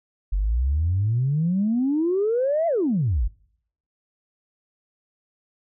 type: exponential two-way sweep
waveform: sine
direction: up then down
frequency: 44.91 to 688 to 44.91 Hz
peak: -18 dBFS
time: 0.32-3.28 s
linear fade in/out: 10 ms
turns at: 2.67 s
effects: noise-tail reverb RT60 0.7 s tail -26 dB re dry + tanh soft clip ceiling -14 dBFS